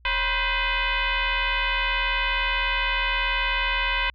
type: tone with frequency modulation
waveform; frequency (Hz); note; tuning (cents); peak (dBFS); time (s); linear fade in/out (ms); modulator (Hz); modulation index
sine; 466.2; A#4; 0; -21; 0.05-4.1; 2; 507; 5.5
effects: added 60 Hz sine -52 dBFS peak until 4.14 s